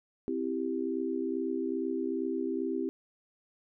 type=chord; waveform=sine; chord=C major; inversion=none; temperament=equal; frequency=261.6 / 329.6 / 392 Hz; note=C4 / E4 / G4; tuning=0 / 0 / 0 cents; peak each=-34 dBFS; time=0.28-2.89 s; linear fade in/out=0 ms; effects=none